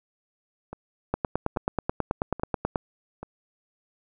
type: two click trains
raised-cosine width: 1 ms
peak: -22 / -10 dBFS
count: 4 / 16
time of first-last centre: 0.73-3.23 / 1.14-2.758 s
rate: 1.2 / 9.27 Hz
effects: none